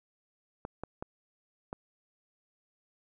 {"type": "clicks", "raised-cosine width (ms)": 1, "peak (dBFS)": -23, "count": 4, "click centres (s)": [0.651, 0.836, 1.025, 1.729], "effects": []}